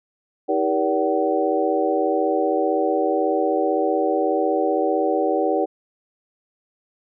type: tone cluster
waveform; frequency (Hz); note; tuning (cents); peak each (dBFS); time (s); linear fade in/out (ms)
sine; 319.1 / 395.1 / 476.9 / 572 / 757; D#4 / G4 / A#4 / D5 / F#5; +44 / +14 / +39 / -46 / +39; -24; 0.48-5.66; 20
effects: none